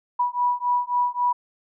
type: beating tone pair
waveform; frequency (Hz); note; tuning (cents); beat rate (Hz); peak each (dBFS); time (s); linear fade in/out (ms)
sine; 976 / 979.7; B5 / B5; -21 / -14; 3.7; -23; 0.19-1.33; 10
effects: none